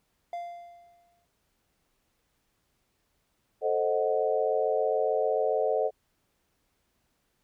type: tone with exponential decay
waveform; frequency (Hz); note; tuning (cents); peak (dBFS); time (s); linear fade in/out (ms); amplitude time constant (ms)
triangle; 694; F5; -11; -29; 0.33-1.25; 2; 200
type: chord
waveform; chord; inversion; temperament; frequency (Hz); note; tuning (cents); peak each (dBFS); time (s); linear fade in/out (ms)
sine; A diminished seventh; none; equal with one note detuned; 440 / 526.9 / 622.3 / 740; A4 / C5 / Eb5 / Gb5; 0 / +12 / 0 / 0; -28 / -29 / -29 / -32; 3.61-5.91; 50
effects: pink hiss -74 dBFS RMS until 7.43 s